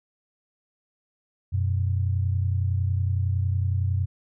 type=tone pair together; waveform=sine; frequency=92.2 / 123.07 Hz; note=F#2 / B2; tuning=-6 / -6 cents; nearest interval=perfect fourth; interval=500 cents; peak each=-22 / -28 dBFS; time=1.52-4.06 s; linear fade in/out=20 ms; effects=none